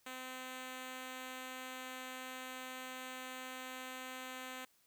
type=tone; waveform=5% pulse; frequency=257.2 Hz; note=C4; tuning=30 cents flat; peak=-33 dBFS; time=0.06-4.65 s; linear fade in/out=5 ms; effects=white hiss -72 dBFS RMS until 4.86 s